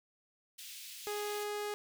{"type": "high-pass noise", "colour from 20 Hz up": "pink", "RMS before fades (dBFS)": -48, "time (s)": [0.58, 1.44], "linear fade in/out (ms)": 10, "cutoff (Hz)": 2600, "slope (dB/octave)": 24}
{"type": "tone", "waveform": "sawtooth", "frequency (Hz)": 415.3, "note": "G#4", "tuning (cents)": 0, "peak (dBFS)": -32, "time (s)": [1.07, 1.74], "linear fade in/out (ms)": 0}
{"effects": []}